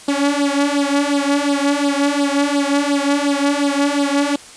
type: tone with flanger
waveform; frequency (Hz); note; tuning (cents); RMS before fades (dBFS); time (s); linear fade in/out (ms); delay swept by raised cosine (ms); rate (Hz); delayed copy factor
sawtooth; 284.1; C#4; +43; -17; 0.08-4.36; 5; 0.22 to 3.52; 2.8; +0.8
effects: white hiss -39 dBFS RMS until 4.56 s + resampled to 22050 Hz